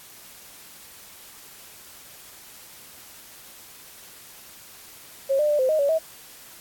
sine tone with pitch steps, 544 / 599 / 592 / 518 / 623 / 565 / 642 Hz, C#5 / D5 / D5 / C5 / D#5 / C#5 / E5, -33 / +34 / +14 / -17 / +2 / +33 / -46 cents, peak -18 dBFS, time 5.29-5.99 s, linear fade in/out 20 ms, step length 100 ms, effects white hiss -46 dBFS RMS until 6.6 s + AAC 64 kbps

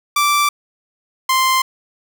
sawtooth tone pair in turn, 1169 / 1045.4 Hz, D6 / C6, -8 / -2 cents, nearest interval major second, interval 194 cents, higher first, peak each -9 dBFS, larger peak neither, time 0.16-0.49 / 1.29-1.62 s, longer neither, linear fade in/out 5 ms, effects none

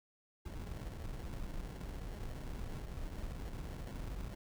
brown noise with sample-and-hold, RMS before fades -43 dBFS, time 0.45-4.35 s, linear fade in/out 10 ms, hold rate 1225 Hz, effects none

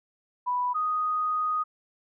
sine tone pair in turn, 987.8 / 1244.6 Hz, B5 / D#6, 0 / 0 cents, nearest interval major third, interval 400 cents, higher second, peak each -24 dBFS, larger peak neither, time 0.46-0.74 / 0.74-1.64 s, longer second, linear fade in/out 20 ms, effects none

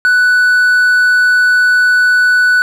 triangle tone, 1486 Hz, F#6, 7 cents sharp, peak -5 dBFS, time 0.05-2.62 s, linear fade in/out 0 ms, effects none

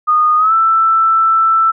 sine tone with pitch glide, 1231 to 1327 Hz, D#6 to E6, -19 to +11 cents, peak -8 dBFS, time 0.07-1.72 s, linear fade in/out 20 ms, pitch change +130 cents, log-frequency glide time 0.37-0.53 s, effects none

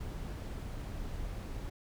brown noise, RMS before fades -40 dBFS, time 0-1.7 s, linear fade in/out 10 ms, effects none

